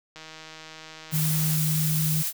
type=click train; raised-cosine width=0.2 ms; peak=-25 dBFS; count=222; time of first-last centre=0.16-1.559 s; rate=158 Hz
type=noise; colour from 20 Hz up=blue; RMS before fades=-28 dBFS; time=1.11-2.33 s; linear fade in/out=50 ms
type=tone; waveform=sine; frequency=155.56 Hz; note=D#3; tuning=in tune; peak=-23 dBFS; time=1.12-2.23 s; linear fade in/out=20 ms
effects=none